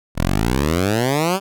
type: exponential sweep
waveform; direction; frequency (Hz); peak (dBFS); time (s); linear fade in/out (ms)
10% pulse; up; 38.43 to 200.6; -8; 0.15-1.4; 50
effects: none